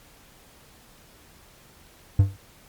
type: tone with exponential decay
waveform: triangle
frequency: 97.8 Hz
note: G2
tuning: 4 cents flat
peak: -8 dBFS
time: 2.19-2.37 s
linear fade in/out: 5 ms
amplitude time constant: 39 ms
effects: pink hiss -53 dBFS RMS until 2.68 s + MP3 96 kbps